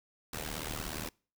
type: noise with amplitude modulation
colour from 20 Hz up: pink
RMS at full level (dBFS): -35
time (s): 0.33-1.09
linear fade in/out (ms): 5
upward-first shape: sine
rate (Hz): 76.9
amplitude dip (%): 90
effects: noise-tail reverb RT60 0.4 s tail -26 dB re dry